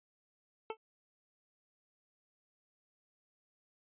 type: tone with exponential decay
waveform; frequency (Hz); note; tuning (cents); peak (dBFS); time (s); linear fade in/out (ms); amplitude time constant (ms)
25% pulse; 441.7; A4; +7; -29; 0.7-0.77; 2; 15
effects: resampled to 8000 Hz